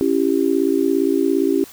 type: chord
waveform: sine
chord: C# diminished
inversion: none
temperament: equal with one note detuned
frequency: 277.2 / 334.6 / 392 Hz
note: C#4 / E4 / G4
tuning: 0 / +26 / 0 cents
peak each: -19 dBFS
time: 0.01-1.64 s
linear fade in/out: 0 ms
effects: white hiss -42 dBFS RMS until 1.72 s